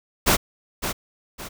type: noise with echo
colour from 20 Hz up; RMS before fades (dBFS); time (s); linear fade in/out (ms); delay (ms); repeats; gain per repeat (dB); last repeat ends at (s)
pink; -17; 0.26-0.37; 20; 560; 2; -9; 1.49
effects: none